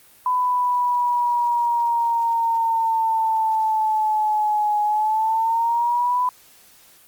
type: exponential two-way sweep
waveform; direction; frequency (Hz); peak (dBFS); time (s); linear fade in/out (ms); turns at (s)
sine; down then up; 1003 to 836 to 1003; -17; 0.26-6.29; 2; 4.82
effects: white hiss -51 dBFS RMS until 7.07 s + Opus 32 kbps